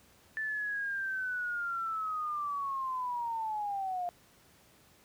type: linear sweep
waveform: sine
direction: down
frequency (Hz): 1765 to 698.5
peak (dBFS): -32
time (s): 0.37-4.09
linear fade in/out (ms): 0
effects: pink hiss -62 dBFS RMS until 5.04 s + high-pass 60 Hz 12 dB/octave